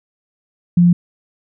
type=tone; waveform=sine; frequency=174.61 Hz; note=F3; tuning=in tune; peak=-7 dBFS; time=0.77-0.93 s; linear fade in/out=5 ms; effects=none